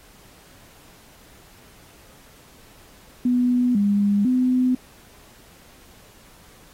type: tone with pitch steps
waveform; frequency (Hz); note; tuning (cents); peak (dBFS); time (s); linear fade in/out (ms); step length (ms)
sine; 247 / 202.9 / 253.3; B3 / G#3 / B3; 0 / -40 / +44; -16; 3.25-4.75; 5; 500
effects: pink hiss -51 dBFS RMS until 6.73 s + AAC 48 kbps